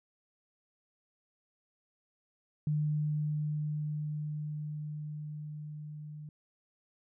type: tone with level ramp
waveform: sine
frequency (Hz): 150.7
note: D3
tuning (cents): +45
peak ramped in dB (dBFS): -27 to -42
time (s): 2.67-6.29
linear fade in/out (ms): 2
effects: none